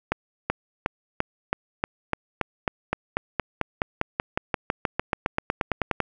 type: accelerating click train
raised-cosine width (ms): 0.5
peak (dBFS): -7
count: 30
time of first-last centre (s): 0.12-6.003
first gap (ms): 380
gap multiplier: 0.95
effects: none